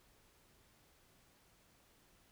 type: silence
effects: pink hiss -69 dBFS RMS until 2.31 s